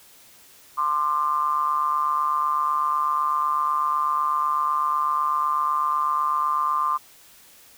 triangle ring-modulated tone, 74 Hz, D2, 14 cents sharp, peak -15 dBFS, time 0.77-6.98 s, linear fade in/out 20 ms, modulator 1120 Hz, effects white hiss -51 dBFS RMS until 7.77 s

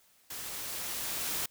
white noise with level ramp, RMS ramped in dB -41 to -33 dBFS, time 0.3-1.46 s, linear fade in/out 5 ms, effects white hiss -65 dBFS RMS until 1.5 s

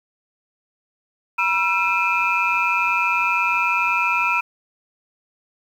sine tone cluster, 966 / 1347 / 2412 / 2598 Hz, B5 / E6 / D7 / E7, -39 / +37 / +46 / -26 cents, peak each -22 dBFS, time 1.38-4.41 s, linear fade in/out 10 ms, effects tanh soft clip ceiling -8 dBFS + 8-bit

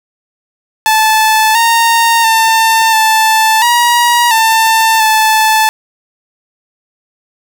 sawtooth tone with pitch steps, 873 / 923 / 897 / 880 / 956 / 893 / 874 Hz, A5 / A#5 / A5 / A5 / A#5 / A5 / A5, -14 / -17 / +33 / 0 / +43 / +25 / -12 cents, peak -3 dBFS, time 0.86-5.69 s, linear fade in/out 0 ms, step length 690 ms, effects none

